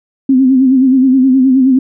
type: tone with vibrato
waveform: sine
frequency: 261.6 Hz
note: C4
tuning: in tune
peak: -5 dBFS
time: 0.29-1.79 s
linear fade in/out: 5 ms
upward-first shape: sine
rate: 9.5 Hz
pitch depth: 64 cents each way
effects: none